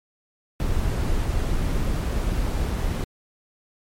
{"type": "noise", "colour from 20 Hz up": "brown", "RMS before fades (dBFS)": -23, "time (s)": [0.6, 3.04], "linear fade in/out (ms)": 0, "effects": ["MP3 64 kbps"]}